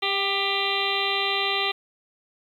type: harmonic tone with a mistuned harmonic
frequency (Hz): 396.7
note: G4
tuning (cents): +21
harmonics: 1 / 2 / 3 / 5 / 6 / 7 / 8 / 9 / 10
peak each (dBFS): -31 / -31 / -31 / -31 / -31 / -31 / -31 / -31 / -31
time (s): 0.02-1.72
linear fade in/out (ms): 10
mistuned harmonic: 2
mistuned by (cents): -22
effects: 9-bit